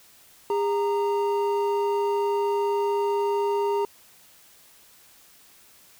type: tone pair together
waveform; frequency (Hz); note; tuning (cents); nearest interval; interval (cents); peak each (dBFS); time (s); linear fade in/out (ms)
triangle; 405.3 / 927.9; G#4 / A#5; -42 / -8; octave + major second; 1434; -21 / -25; 0.5-3.85; 2
effects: white hiss -54 dBFS RMS until 5.99 s